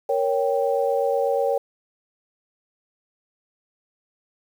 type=chord; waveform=sine; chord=G diminished; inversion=first; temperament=equal; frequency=466.2 / 554.4 / 784 Hz; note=Bb4 / Db5 / G5; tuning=0 / 0 / 0 cents; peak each=-23 / -22 / -26 dBFS; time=0.09-1.58 s; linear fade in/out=5 ms; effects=8-bit

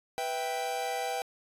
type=chord; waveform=45% pulse; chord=E minor; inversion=second; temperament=equal; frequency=493.9 / 659.3 / 784 Hz; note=B4 / E5 / G5; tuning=0 / 0 / 0 cents; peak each=-37 / -38 / -33 dBFS; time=0.18-1.22 s; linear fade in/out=0 ms; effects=resampled to 32000 Hz

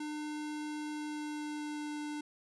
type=tone with pitch glide; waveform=square; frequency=301.3 to 298 Hz; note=D4 to D4; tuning=+44 to +25 cents; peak=-38 dBFS; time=0-2.21 s; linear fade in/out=5 ms; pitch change=-19 cents; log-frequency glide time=0.87-2.02 s; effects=resampled to 24000 Hz

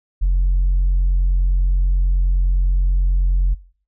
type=tone; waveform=sine; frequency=44.76 Hz; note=F1; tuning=43 cents sharp; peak=-11 dBFS; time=0.21-3.55 s; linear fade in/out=20 ms; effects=noise-tail reverb RT60 0.5 s tail -22 dB re dry + tanh soft clip ceiling -11 dBFS

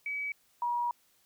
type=tone pair in turn; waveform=sine; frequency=2280 / 958.6 Hz; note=C#7 / A#5; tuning=+48 / +48 cents; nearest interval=octave + minor third; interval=1500 cents; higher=first; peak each=-32 / -28 dBFS; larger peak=second; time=0.06-0.32 / 0.62-0.91 s; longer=second; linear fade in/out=2 ms; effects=white hiss -68 dBFS RMS until 1.25 s

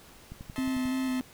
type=click train; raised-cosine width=5 ms; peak=-29 dBFS; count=7; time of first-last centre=0.32-0.856 s; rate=11.2 Hz
type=chord; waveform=15% pulse; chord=A minor; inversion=second; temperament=equal with one note detuned; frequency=643.1 / 880 / 1046.5 Hz; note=E5 / A5 / C6; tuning=-43 / 0 / 0 cents; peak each=-36 / -37 / -38 dBFS; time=0.56-1.2 s; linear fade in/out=0 ms
type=tone with vibrato; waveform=sine; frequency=258.8 Hz; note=C4; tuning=19 cents flat; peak=-27 dBFS; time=0.58-1.21 s; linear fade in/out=0 ms; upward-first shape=square; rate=3 Hz; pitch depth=20 cents each way
effects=pink hiss -53 dBFS RMS until 1.33 s

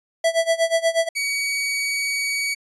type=tone with tremolo; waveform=square; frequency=660 Hz; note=E5; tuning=2 cents sharp; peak=-15 dBFS; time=0.24-1.09 s; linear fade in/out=5 ms; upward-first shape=sine; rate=8.3 Hz; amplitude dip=90%
type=tone; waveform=sawtooth; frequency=2259 Hz; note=C#7; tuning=32 cents sharp; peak=-18 dBFS; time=1.15-2.55 s; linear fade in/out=20 ms
effects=resampled to 24000 Hz

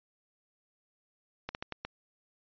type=slowing click train; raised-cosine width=0.3 ms; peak=-20 dBFS; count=5; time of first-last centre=1.49-1.85 s; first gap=59 ms; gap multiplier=1.29; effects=resampled to 11025 Hz

